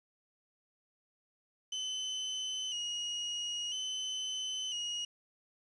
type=tone with vibrato; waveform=35% pulse; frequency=2960 Hz; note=F#7; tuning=in tune; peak=-33 dBFS; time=1.72-5.05 s; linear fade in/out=5 ms; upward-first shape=square; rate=0.5 Hz; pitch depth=45 cents each way; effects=resampled to 22050 Hz + 10-bit